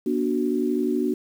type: chord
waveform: sine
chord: B minor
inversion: none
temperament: equal with one note detuned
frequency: 241.9 / 293.7 / 370 Hz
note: B3 / D4 / F#4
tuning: -36 / 0 / 0 cents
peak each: -25 dBFS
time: 0.06-1.14 s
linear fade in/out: 5 ms
effects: 8-bit